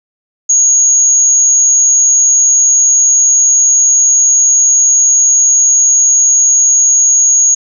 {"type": "tone", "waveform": "sine", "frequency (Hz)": 6645, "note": "G#8", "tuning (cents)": 0, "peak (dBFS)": -5, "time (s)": [0.49, 7.55], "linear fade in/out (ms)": 10, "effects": []}